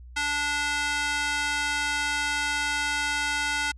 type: tone with high-pass filter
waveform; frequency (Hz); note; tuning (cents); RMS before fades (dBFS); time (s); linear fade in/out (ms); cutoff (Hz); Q
square; 291.8; D4; -11; -27; 0.16-3.72; 10; 1400; 1.3
effects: added 61 Hz sine -42 dBFS peak until 3.77 s + resampled to 22050 Hz